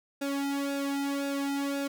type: tone with flanger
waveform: sawtooth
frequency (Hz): 279.5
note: C#4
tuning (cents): +14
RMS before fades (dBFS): -31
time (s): 0.21-1.88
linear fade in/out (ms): 10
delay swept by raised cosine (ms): 0.95 to 1.79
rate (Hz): 1.9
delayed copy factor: -0.85
effects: none